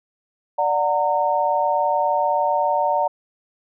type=chord; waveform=sine; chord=D augmented; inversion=none; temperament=just; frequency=587.3 / 734.2 / 917.7 Hz; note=D5 / F#5 / A#5; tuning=0 / -14 / -27 cents; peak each=-22 / -22 / -20 dBFS; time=0.58-3.08 s; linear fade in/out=10 ms; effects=none